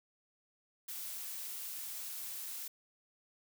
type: noise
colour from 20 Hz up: blue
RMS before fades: -43 dBFS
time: 0.88-2.68 s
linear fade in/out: 5 ms
effects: none